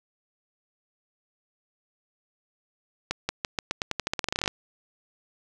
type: accelerating click train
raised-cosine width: 0.2 ms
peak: -9 dBFS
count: 20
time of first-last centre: 3.11-4.478 s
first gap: 180 ms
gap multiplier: 0.88
effects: none